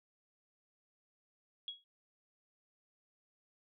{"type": "tone with exponential decay", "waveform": "sine", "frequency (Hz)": 3322, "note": "G#7", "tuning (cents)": 0, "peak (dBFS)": -36, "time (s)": [1.68, 1.84], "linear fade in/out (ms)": 1, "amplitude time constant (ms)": 34, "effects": []}